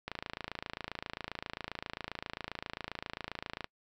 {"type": "click train", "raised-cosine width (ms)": 0.3, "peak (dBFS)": -21, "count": 99, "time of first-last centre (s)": [0.08, 3.644], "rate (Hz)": 27.5, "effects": ["noise-tail reverb RT60 0.1 s tail -26 dB re dry"]}